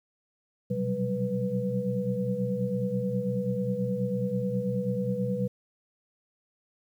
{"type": "tone cluster", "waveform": "sine", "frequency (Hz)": [121.9, 127.6, 185.2, 194.5, 492.9], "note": ["B2", "C3", "F#3", "G3", "B4"], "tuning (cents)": [-22, -43, 2, -13, -3], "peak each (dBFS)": [-38, -34, -33, -31, -31], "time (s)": [0.7, 5.48], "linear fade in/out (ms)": 10, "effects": ["10-bit"]}